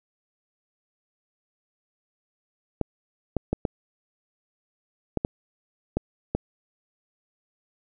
clicks, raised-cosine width 2 ms, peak -10 dBFS, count 8, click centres 2.813 / 3.367 / 3.53 / 3.652 / 5.173 / 5.249 / 5.97 / 6.35 s, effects none

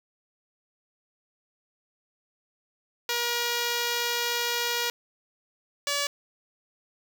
5% pulse tone pair in turn, 476.8 / 571.8 Hz, A#4 / D5, +39 / -46 cents, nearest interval minor third, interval 315 cents, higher second, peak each -14 dBFS, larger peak neither, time 3.09-4.9 / 5.87-6.07 s, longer first, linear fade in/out 2 ms, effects none

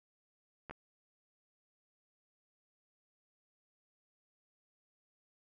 clicks, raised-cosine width 0.5 ms, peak -30 dBFS, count 2, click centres 0.697 / 0.71 s, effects none

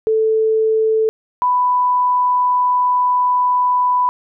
sine tone pair in turn, 440 / 992.9 Hz, A4 / B5, 0 / +9 cents, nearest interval octave + major second, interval 1409 cents, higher second, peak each -12 dBFS, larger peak neither, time 0.07-1.09 / 1.42-4.09 s, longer second, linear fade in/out 0 ms, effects none

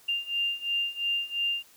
sine beating tone pair, 2794 / 2796.9 Hz, F7 / F7, 0 / +2 cents, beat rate 2.9 Hz, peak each -31 / -29 dBFS, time 0.08-1.63 s, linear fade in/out 10 ms, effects white hiss -57 dBFS RMS until 1.76 s + high-pass 60 Hz 12 dB/octave

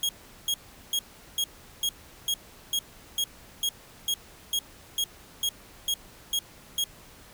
sawtooth tone bursts, 3278 Hz, G#7, 23 cents flat, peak -21 dBFS, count 16, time 0.03-6.84 s, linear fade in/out 2 ms, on 60 ms, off 390 ms, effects pink hiss -51 dBFS RMS until 7.33 s

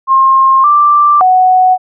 sine tone with pitch steps, 1066 / 1177 / 741 Hz, C6 / D6 / F#5, +32 / +3 / +2 cents, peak -4 dBFS, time 0.07-1.78 s, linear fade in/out 50 ms, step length 570 ms, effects none

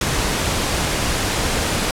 pink noise with ADSR envelope, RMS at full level -17 dBFS, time 0.01-1.91 s, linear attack 4 ms, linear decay 7 ms, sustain -3 dB, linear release 3 ms, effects low-pass 10000 Hz 12 dB/octave

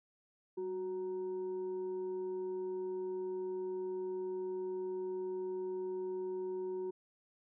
sine tone with frequency modulation, 370 Hz, F#4, in tune, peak -36 dBFS, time 0.57-6.91 s, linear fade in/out 10 ms, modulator 563 Hz, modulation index 0.29, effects none

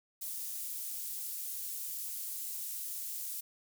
pink high-pass noise, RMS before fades -40 dBFS, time 0.21-3.41 s, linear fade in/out 10 ms, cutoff 11000 Hz, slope 12 dB/octave, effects none

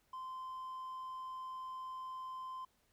triangle tone, 1036 Hz, C6, 17 cents flat, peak -40 dBFS, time 0.13-2.65 s, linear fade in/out 5 ms, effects tanh soft clip ceiling -36 dBFS + pink hiss -75 dBFS RMS until 2.92 s

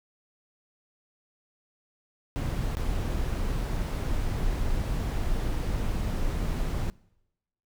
brown noise with dropouts, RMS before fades -28 dBFS, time 2.36-6.9 s, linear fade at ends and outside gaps 0 ms, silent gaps 2.752-2.77 s, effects noise-tail reverb RT60 0.9 s tail -24 dB re dry

